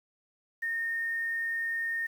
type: tone with quantisation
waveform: sine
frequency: 1835 Hz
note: A#6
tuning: 28 cents flat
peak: -29 dBFS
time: 0.62-2.07 s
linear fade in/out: 10 ms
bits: 9
effects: none